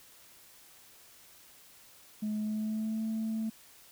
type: tone with pitch glide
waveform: sine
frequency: 212.7 to 221.1 Hz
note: G#3 to A3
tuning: +42 to +9 cents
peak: -29 dBFS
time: 2.22-3.5 s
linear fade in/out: 10 ms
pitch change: +67 cents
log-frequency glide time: 2.38-3.03 s
effects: tanh soft clip ceiling -28 dBFS + white hiss -57 dBFS RMS until 3.91 s